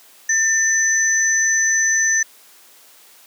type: tone pair together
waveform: sine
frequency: 1796 / 6041 Hz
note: A6 / F#8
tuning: +35 / +35 cents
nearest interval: octave + major sixth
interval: 2100 cents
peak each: -17 dBFS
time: 0.29-2.23 s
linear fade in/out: 5 ms
effects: white hiss -48 dBFS RMS until 3.26 s + high-pass 300 Hz 12 dB/octave